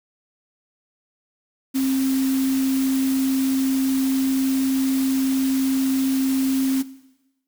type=tone in noise; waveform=sine; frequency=265.8 Hz; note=C4; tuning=27 cents sharp; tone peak=-18 dBFS; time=1.74-6.83 s; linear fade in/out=20 ms; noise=white; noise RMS=-33 dBFS; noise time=1.74-6.83 s; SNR=+12 dB; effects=noise-tail reverb RT60 1.0 s tail -17 dB re dry